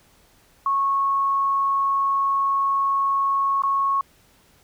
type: tone with dropouts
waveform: sine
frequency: 1100 Hz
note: C#6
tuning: 14 cents flat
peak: -18 dBFS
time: 0.66-4.01 s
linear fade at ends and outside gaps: 2 ms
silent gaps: 3.621-3.635 s
effects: pink hiss -57 dBFS RMS until 4.63 s